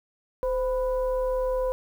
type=tone with frequency modulation; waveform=sine; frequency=515 Hz; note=C5; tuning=28 cents flat; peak=-23 dBFS; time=0.43-1.72 s; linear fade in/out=0 ms; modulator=478 Hz; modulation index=0.56; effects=9-bit